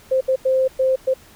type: tone bursts at uneven times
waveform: sine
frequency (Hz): 523.3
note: C5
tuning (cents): 0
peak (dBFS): -14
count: 5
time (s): 0.11-0.21 / 0.28-0.36 / 0.45-0.68 / 0.79-0.96 / 1.07-1.14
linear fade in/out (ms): 10
effects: pink hiss -48 dBFS RMS until 1.35 s

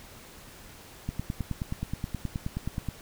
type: click train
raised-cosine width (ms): 5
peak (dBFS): -18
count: 18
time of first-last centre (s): 1.09-2.887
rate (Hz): 9.46
effects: pink hiss -49 dBFS RMS until 3.01 s

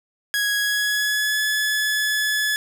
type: tone with pitch glide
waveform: sawtooth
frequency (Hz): 1661.2 to 1712.8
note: G#6 to A6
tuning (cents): 0 to -47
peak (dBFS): -16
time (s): 0.34-2.56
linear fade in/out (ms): 0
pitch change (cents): +53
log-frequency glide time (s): 0.57-1.4
effects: none

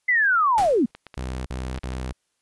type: linear sweep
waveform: sine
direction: down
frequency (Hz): 2052 to 200.1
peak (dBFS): -16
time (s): 0.08-0.86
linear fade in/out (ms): 10
type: noise with exponential decay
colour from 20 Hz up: pink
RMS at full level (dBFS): -28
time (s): 0.58-0.91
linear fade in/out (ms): 0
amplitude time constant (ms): 71
type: clicks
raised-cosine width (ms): 0.3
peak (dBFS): -23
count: 7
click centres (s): 0.95 / 1.067 / 1.142 / 1.751 / 1.785 / 1.834 / 1.931
type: tone bursts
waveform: sawtooth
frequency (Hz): 63.8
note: C2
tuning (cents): -43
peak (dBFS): -24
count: 3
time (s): 1.17-2.124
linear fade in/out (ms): 5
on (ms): 290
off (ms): 42
effects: white hiss -73 dBFS RMS until 2.41 s + resampled to 24000 Hz

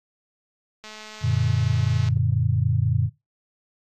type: click train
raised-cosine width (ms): 0.2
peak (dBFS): -23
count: 269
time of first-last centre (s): 0.84-2.087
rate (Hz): 215
type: chord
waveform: sine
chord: Gb augmented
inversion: none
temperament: equal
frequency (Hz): 92.5 / 116.54 / 146.83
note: Gb2 / Bb2 / D3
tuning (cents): 0 / 0 / 0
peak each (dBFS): -24 / -22 / -24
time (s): 1.21-3.1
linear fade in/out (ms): 50
effects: noise-tail reverb RT60 0.2 s tail -17 dB re dry + AAC 48 kbps

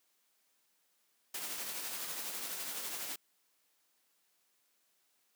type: noise with tremolo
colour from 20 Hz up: white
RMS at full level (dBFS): -39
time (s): 1.34-3.16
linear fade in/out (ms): 5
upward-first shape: triangle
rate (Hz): 12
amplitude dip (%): 40
effects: white hiss -75 dBFS RMS until 5.35 s + high-pass 200 Hz 12 dB/octave

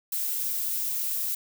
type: noise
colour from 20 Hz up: violet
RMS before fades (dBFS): -29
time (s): 0.12-1.35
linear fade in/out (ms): 5
effects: none

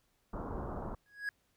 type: low-pass noise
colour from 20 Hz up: pink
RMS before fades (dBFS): -40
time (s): 0.33-0.95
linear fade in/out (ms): 5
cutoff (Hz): 1300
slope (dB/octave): 48
type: tone with exponential growth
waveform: triangle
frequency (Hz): 1661.2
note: G#6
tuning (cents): 0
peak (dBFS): -29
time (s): 1.06-1.29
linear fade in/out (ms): 1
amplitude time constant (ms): 50
effects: pink hiss -75 dBFS RMS until 1.56 s

